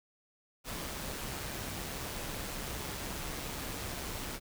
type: noise with amplitude modulation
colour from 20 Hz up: pink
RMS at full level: -38 dBFS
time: 0.64-4.4 s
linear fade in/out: 50 ms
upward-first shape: sine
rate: 138 Hz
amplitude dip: 35%
effects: none